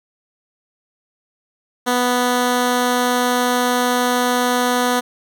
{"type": "tone", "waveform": "10% pulse", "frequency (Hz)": 246.9, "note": "B3", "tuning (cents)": 0, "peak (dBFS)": -7, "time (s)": [1.86, 5.01], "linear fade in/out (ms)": 20, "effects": []}